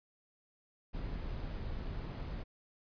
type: noise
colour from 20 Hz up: brown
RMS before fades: -40 dBFS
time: 0.93-2.44 s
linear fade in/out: 20 ms
effects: resampled to 11025 Hz